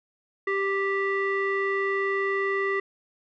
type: tone with low-pass filter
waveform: square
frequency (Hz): 392.5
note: G4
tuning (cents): +2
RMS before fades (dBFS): -26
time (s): 0.47-2.8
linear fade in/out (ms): 5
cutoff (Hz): 1800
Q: 6.7
effects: none